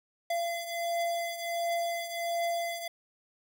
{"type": "beating tone pair", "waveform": "square", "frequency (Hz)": [682, 683.4], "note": ["F5", "F5"], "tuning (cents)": [-41, -38], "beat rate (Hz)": 1.4, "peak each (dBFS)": [-32, -37], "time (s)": [0.3, 2.88], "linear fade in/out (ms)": 5, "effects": []}